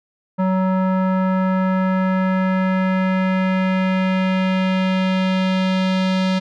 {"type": "tone with low-pass filter sweep", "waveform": "square", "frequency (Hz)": 187.5, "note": "F#3", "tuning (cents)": 23, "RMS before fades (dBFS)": -18, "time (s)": [0.38, 6.4], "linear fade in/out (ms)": 20, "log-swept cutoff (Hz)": [1100, 4100], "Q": 1.6, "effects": []}